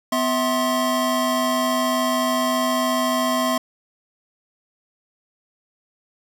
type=tone cluster; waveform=square; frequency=251.1 / 650 / 1057 Hz; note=B3 / E5 / C6; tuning=+29 / -24 / +17 cents; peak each=-24 dBFS; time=0.12-3.58 s; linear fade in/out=5 ms; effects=none